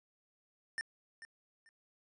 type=tone with echo; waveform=square; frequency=1800 Hz; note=A6; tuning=39 cents sharp; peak=-36 dBFS; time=0.78-0.81 s; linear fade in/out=0 ms; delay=440 ms; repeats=2; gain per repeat=-13 dB; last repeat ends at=1.69 s; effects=resampled to 24000 Hz